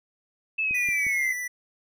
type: linear sweep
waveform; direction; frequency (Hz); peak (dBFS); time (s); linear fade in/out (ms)
sine; down; 2637 to 2022; -23; 0.58-1.33; 10
type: click train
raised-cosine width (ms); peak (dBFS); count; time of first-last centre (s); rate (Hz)
3; -29; 3; 0.71-1.067; 5.61
type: tone with vibrato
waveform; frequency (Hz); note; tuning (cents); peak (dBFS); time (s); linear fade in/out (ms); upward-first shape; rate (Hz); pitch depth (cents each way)
square; 1975.5; B6; 0; -30; 0.74-1.48; 10; sine; 9.5; 10
effects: none